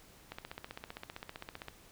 click train, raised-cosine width 0.3 ms, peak -26 dBFS, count 22, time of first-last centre 0.32-1.684 s, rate 15.4 Hz, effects pink hiss -59 dBFS RMS until 1.91 s

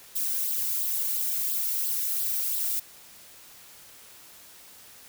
violet noise with flanger, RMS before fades -28 dBFS, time 0.15-2.8 s, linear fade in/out 10 ms, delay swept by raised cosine 0.22 to 1.42 ms, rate 2.9 Hz, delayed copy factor +0.55, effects white hiss -50 dBFS RMS until 5.08 s

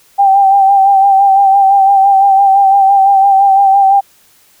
sine tone with vibrato, 785 Hz, G5, 2 cents sharp, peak -4 dBFS, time 0.18-4.01 s, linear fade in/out 20 ms, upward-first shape sine, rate 5.9 Hz, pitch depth 36 cents each way, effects white hiss -48 dBFS RMS until 4.6 s

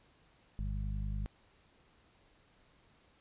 harmonic tone, 50.6 Hz, G#1, 44 cents flat, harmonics 1 / 2 / 3 / 4, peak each -35 / -41 / -45 / -47 dBFS, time 0.59-1.26 s, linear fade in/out 0 ms, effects pink hiss -67 dBFS RMS until 3.2 s + resampled to 8000 Hz

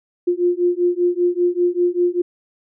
sine beating tone pair, 350.6 / 355.7 Hz, F4 / F4, +7 / +32 cents, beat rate 5.1 Hz, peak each -18 dBFS, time 0.27-2.22 s, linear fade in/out 10 ms, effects none

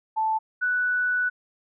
sine tone pair in turn, 878 / 1482.6 Hz, A5 / F#6, -4 / +3 cents, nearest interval major sixth, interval 907 cents, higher second, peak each -21 dBFS, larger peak neither, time 0.16-0.39 / 0.61-1.3 s, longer second, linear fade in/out 20 ms, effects none

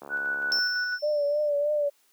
click train, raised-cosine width 1 ms, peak -26 dBFS, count 41, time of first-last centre 0.02-0.585 s, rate 70.8 Hz
sine tone with tremolo, 1480 Hz, F#6, in tune, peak -25 dBFS, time 0.09-0.99 s, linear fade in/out 50 ms, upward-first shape square, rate 6 Hz, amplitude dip 25%
triangle tone with exponential decay, 5370 Hz, E8, 31 cents sharp, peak -20 dBFS, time 0.52-1.49 s, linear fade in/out 0 ms, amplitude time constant 210 ms
sine tone with vibrato, 587.3 Hz, D5, in tune, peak -22 dBFS, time 1.02-1.9 s, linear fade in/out 20 ms, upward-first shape triangle, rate 3.2 Hz, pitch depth 52 cents each way
effects white hiss -65 dBFS RMS until 2.12 s + high-pass 300 Hz 12 dB/octave

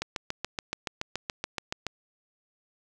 click train, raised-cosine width 0.2 ms, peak -13 dBFS, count 14, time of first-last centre 0.02-1.867 s, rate 7.04 Hz, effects none

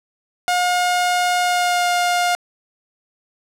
sawtooth tone with pitch glide, 716 to 708.6 Hz, F5 to F5, +43 to +25 cents, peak -12 dBFS, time 0.48-2.35 s, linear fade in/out 0 ms, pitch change -18 cents, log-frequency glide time 1.42-1.88 s, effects low-pass 11000 Hz 12 dB/octave + 9-bit

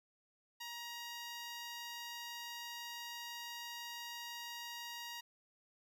10% pulse tone, 946 Hz, A#5, 25 cents sharp, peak -36 dBFS, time 0.6-5.21 s, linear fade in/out 10 ms, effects none

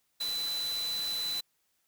sine tone in noise, 4000 Hz, B7, 21 cents sharp, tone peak -31 dBFS, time 0.2-1.41 s, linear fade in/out 10 ms, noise white, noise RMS -41 dBFS, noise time 0.2-1.41 s, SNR +7 dB, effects white hiss -75 dBFS RMS until 1.87 s

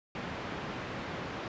pink band-pass noise, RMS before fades -39 dBFS, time 0.15-1.48 s, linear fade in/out 2 ms, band 110 to 2500 Hz, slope 12 dB/octave, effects resampled to 16000 Hz

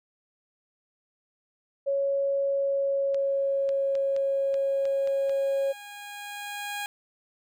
sine tone with pitch glide, 554.4 to 548.7 Hz, C#5 to C#5, 0 to -18 cents, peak -23 dBFS, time 1.86-5.73 s, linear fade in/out 20 ms, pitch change -18 cents, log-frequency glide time 2.45-3.94 s
clicks, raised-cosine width 0.2 ms, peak -26 dBFS, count 8, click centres 3.145 / 3.691 / 3.953 / 4.164 / 4.542 / 4.854 / 5.074 / 5.295 s
15% pulse tone with exponential growth, 819 Hz, G#5, 24 cents flat, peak -24 dBFS, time 3.18-6.86 s, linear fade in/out 1 ms, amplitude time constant 800 ms
effects none

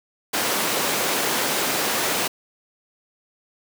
pink high-pass noise, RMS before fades -23 dBFS, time 0.33-2.28 s, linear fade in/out 10 ms, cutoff 320 Hz, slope 12 dB/octave, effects none

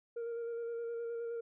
sine tone with vibrato, 466.2 Hz, A#4, in tune, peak -34 dBFS, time 0.16-1.41 s, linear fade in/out 10 ms, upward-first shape square, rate 9.6 Hz, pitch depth 15 cents each way, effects tanh soft clip ceiling -36 dBFS

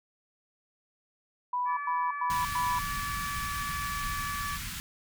sine tone bursts, 987.8 Hz, B5, in tune, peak -27 dBFS, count 4, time 1.53-2.79 s, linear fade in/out 5 ms, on 240 ms, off 100 ms
harmonic tone, 576 Hz, D5, 34 cents flat, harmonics 2 / 3 / 4, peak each -34 / -39 / -46 dBFS, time 1.65-4.59 s, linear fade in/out 50 ms
pink band-stop noise, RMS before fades -37 dBFS, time 2.3-4.8 s, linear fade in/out 0 ms, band 200 to 1300 Hz, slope 24 dB/octave
effects none

